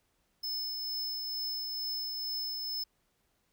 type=tone with tremolo; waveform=square; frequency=5230 Hz; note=E8; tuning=15 cents flat; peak=-33 dBFS; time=0.43-2.84 s; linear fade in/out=10 ms; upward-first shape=triangle; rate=2.2 Hz; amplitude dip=30%; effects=pink hiss -75 dBFS RMS until 3.52 s